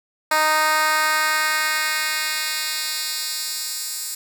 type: tone with high-pass filter sweep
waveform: 10% pulse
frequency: 309.7 Hz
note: D#4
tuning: 8 cents flat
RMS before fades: -22 dBFS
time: 0.31-4.15 s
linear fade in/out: 5 ms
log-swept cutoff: 810 to 7100 Hz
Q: 1.1
effects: 7-bit